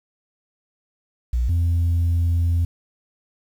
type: tone pair in turn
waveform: sine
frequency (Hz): 60.2 / 85.14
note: B1 / F2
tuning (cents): -44 / -44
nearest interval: tritone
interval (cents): 600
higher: second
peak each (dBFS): -16 / -14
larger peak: second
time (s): 1.33-1.49 / 1.49-2.65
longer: second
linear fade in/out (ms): 5
effects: tanh soft clip ceiling -15 dBFS + 8-bit